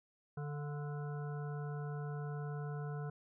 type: harmonic tone with a mistuned harmonic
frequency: 146.83 Hz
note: D3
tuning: in tune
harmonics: 1 / 3 / 5 / 7 / 9 / 10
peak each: -39 / -48 / -52 / -56 / -56 / -56 dBFS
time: 0.37-3.1 s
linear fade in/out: 5 ms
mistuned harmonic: 5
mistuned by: -35 cents
effects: none